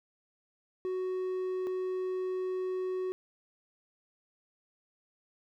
triangle tone pair in turn, 370.9 / 370.9 Hz, F#4 / F#4, +4 / +4 cents, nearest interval unison, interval 0 cents, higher neither, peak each -29 / -29 dBFS, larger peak neither, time 0.85-1.67 / 1.67-3.12 s, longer second, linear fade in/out 0 ms, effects none

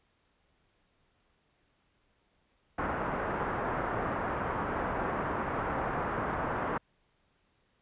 white low-pass noise, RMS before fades -33 dBFS, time 2.78-6.78 s, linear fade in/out 5 ms, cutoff 1400 Hz, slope 24 dB/octave, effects pink hiss -72 dBFS RMS until 7.81 s + resampled to 8000 Hz

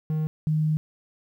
triangle / sine tone pair in turn, 155.56 / 154.87 Hz, D#3 / D#3, 0 / -8 cents, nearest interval unison, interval 8 cents, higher first, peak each -21 / -20 dBFS, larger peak second, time 0.1-0.27 / 0.47-0.77 s, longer second, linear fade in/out 0 ms, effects 10-bit

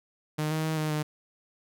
sawtooth tone with pitch steps, 153.1 / 157.2 / 158.2 / 154.5 / 151.9 Hz, D#3 / D#3 / D#3 / D#3 / D#3, -28 / +18 / +29 / -12 / -41 cents, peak -23 dBFS, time 0.38-1.03 s, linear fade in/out 10 ms, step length 130 ms, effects none

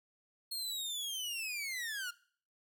sawtooth linear sweep, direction down, 4300 to 1385 Hz, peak -34 dBFS, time 0.51-2.11 s, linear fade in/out 10 ms, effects noise-tail reverb RT60 0.5 s tail -20 dB re dry

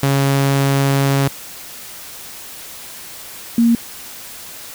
sawtooth / sine tone pair in turn, 138 / 232.9 Hz, C#3 / A#3, -7 / -1 cents, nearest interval major sixth, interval 906 cents, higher second, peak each -9 dBFS, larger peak neither, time 0.03-1.28 / 3.58-3.75 s, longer first, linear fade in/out 2 ms, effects white hiss -34 dBFS RMS until 4.74 s

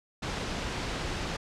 pink low-pass noise, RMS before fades -34 dBFS, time 0.22-1.37 s, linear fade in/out 10 ms, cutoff 5600 Hz, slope 12 dB/octave, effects low-pass 9000 Hz 12 dB/octave

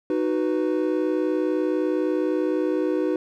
triangle chord, B major, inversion first, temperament equal with one note detuned, 310.1 / 370 / 493.9 Hz, D#4 / F#4 / B4, -6 / 0 / 0 cents, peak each -22 / -23 / -25 dBFS, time 0.1-3.16 s, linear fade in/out 2 ms, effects none

